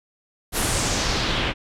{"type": "noise with low-pass filter sweep", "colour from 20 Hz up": "pink", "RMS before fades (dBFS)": -23, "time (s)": [0.52, 1.54], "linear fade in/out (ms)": 50, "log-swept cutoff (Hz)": [12000, 2700], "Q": 2, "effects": []}